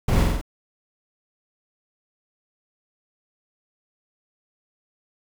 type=noise with echo; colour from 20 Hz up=brown; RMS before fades=-20 dBFS; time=0.08-0.23 s; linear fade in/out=5 ms; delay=46 ms; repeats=4; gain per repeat=-2 dB; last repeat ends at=0.414 s; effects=none